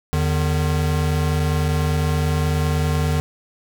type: tone pair together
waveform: square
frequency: 82 / 151.78 Hz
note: E2 / D#3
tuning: -9 / -43 cents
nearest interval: major seventh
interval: 1066 cents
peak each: -21 / -21 dBFS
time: 0.13-3.2 s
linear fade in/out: 0 ms
effects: none